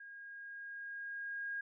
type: tone with level ramp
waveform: sine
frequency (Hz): 1629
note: G#6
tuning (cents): -34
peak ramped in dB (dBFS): -49 to -37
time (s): 0-1.61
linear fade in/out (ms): 5
effects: none